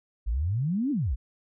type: exponential two-way sweep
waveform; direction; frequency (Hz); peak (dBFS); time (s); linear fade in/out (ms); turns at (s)
sine; up then down; 49 to 304.9 to 49; -24; 0.26-1.16; 20; 0.91
effects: none